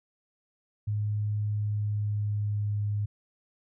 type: tone with pitch glide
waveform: sine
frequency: 104.9 to 103.58 Hz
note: G#2 to G#2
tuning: +18 to -4 cents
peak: -26 dBFS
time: 0.87-3.06 s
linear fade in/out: 10 ms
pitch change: -22 cents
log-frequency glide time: 1.43-2.82 s
effects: none